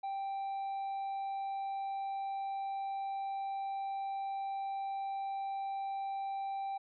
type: tone with hard clipping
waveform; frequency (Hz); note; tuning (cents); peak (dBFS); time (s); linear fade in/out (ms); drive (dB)
triangle; 784; G5; 0; -36; 0.03-6.78; 10; 5
effects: resampled to 11025 Hz